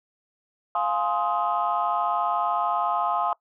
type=chord; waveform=sine; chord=F minor seventh; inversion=none; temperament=just; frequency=698.5 / 838.1 / 1047.7 / 1257.2 Hz; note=F5 / Ab5 / C6 / Eb6; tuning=0 / +16 / +2 / +18 cents; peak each=-27 dBFS; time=0.75-3.33 s; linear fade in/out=2 ms; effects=noise-tail reverb RT60 0.1 s tail -22 dB re dry + tanh soft clip ceiling -13 dBFS